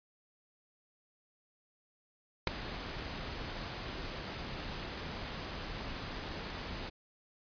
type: noise with ADSR envelope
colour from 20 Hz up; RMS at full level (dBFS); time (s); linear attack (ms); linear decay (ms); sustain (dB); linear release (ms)
pink; -26; 2.47-6.9; 3; 10; -15; 16
effects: resampled to 11025 Hz